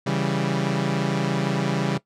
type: chord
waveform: sawtooth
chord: C# diminished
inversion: none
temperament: equal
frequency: 138.59 / 164.81 / 196 Hz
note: C#3 / E3 / G3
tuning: 0 / 0 / 0 cents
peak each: -21 / -23 / -22 dBFS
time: 0.06-1.98 s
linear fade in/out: 10 ms
effects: noise-tail reverb RT60 0.1 s tail -18 dB re dry + low-pass 6000 Hz 12 dB/octave